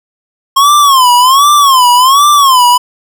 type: tone with vibrato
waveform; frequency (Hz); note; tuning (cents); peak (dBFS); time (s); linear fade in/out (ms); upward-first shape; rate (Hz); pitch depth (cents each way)
square; 1071; C6; +40; -4; 0.56-2.78; 10; sine; 1.3; 170
effects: none